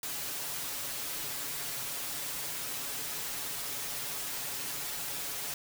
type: noise with comb filter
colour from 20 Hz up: white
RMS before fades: -37 dBFS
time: 0.03-5.54 s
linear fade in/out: 2 ms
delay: 7.1 ms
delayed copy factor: +0.95
effects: none